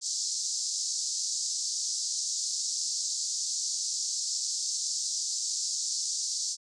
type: band-pass noise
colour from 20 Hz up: white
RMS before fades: -32 dBFS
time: 0.01-6.57 s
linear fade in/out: 50 ms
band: 4500 to 7500 Hz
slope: 48 dB/octave
effects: resampled to 24000 Hz